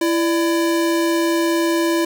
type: tone pair together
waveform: square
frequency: 334.4 / 590.5 Hz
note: E4 / D5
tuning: +25 / +9 cents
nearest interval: minor seventh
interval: 984 cents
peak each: -17 / -25 dBFS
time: 0.01-2.05 s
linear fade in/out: 5 ms
effects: none